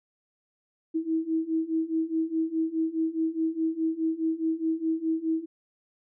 sine beating tone pair, 320 / 324.8 Hz, D#4 / E4, +49 / -26 cents, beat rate 4.8 Hz, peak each -29 / -27 dBFS, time 0.94-5.46 s, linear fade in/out 20 ms, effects none

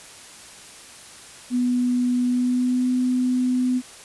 sine tone with pitch glide, 246.9 to 251.8 Hz, B3 to B3, 0 to +34 cents, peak -18 dBFS, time 1.5-3.82 s, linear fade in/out 50 ms, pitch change +34 cents, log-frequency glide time 2.25-2.87 s, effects white hiss -43 dBFS RMS until 4.04 s + resampled to 24000 Hz

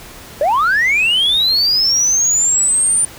sine linear sweep, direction up, 540 to 9250 Hz, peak -9 dBFS, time 0.41-3.05 s, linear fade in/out 2 ms, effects tanh soft clip ceiling -9 dBFS + pink hiss -36 dBFS RMS until 3.18 s

